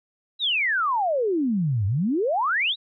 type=exponential two-way sweep; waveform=sine; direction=down then up; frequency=4001 to 93.2 to 4001 Hz; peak=-20 dBFS; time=0.39-2.76 s; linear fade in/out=50 ms; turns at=1.86 s; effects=none